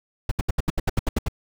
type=noise bursts; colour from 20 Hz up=brown; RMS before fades=-20 dBFS; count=11; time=0.29-1.284 s; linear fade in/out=5 ms; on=24 ms; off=73 ms; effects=none